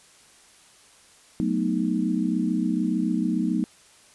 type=chord; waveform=sine; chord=B dominant seventh; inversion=second; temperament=equal; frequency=185 / 220 / 246.9 / 311.1 Hz; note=F#3 / A3 / B3 / D#4; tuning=0 / 0 / 0 / 0 cents; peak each=-27 dBFS; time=1.4-3.64 s; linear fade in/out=0 ms; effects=white hiss -54 dBFS RMS until 4.14 s + resampled to 24000 Hz